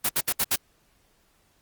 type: noise bursts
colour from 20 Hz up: white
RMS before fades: -23 dBFS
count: 5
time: 0.04-0.561 s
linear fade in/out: 10 ms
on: 53 ms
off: 64 ms
effects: pink hiss -65 dBFS RMS until 1.61 s + Opus 32 kbps